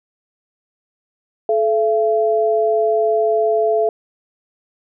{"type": "tone pair together", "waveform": "sine", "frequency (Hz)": [432.9, 676], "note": ["A4", "E5"], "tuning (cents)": [-28, 43], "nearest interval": "minor sixth", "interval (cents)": 771, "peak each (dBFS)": -16, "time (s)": [1.49, 3.89], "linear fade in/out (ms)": 2, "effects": []}